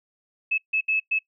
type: tone bursts at uneven times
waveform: sine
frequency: 2598 Hz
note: E7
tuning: 26 cents flat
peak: -20 dBFS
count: 4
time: 0.51-0.58 / 0.73-0.81 / 0.88-1 / 1.11-1.19 s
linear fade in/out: 10 ms
effects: noise-tail reverb RT60 0.1 s tail -20 dB re dry